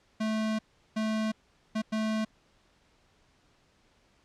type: tone bursts at uneven times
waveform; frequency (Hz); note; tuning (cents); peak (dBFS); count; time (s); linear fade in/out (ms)
square; 218.1; A3; -15; -28; 4; 0.2-0.59 / 0.96-1.32 / 1.75-1.82 / 1.92-2.25; 10
effects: pink hiss -66 dBFS RMS until 4.24 s + low-pass 6000 Hz 12 dB/octave